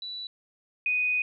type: tone pair in turn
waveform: sine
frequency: 3951 / 2489 Hz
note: B7 / D#7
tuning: 0 / 0 cents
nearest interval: minor sixth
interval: 800 cents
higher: first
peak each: -34 / -23 dBFS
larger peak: second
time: 0.02-0.27 / 0.86-1.22 s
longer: second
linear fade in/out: 2 ms
effects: none